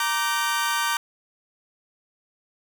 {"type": "chord", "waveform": "sawtooth", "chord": "G minor", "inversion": "first", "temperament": "equal with one note detuned", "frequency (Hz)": [932.3, 1174.7, 1540.2], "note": ["Bb5", "D6", "G6"], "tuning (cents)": [0, 0, -31], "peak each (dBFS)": -23, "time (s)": [0, 0.97], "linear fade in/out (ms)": 2, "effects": []}